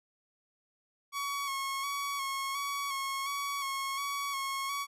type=tone with vibrato; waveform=sawtooth; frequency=1108.7 Hz; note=C#6; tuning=in tune; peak=-29 dBFS; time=1.12-4.87 s; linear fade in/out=50 ms; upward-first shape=square; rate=1.4 Hz; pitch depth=29 cents each way; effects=resampled to 32000 Hz